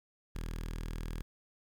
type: tone with notch filter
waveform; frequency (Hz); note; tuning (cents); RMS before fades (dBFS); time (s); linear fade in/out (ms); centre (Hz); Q
sawtooth; 40.27; E1; -40; -39; 0.35-1.22; 0; 680; 1.3
effects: 11-bit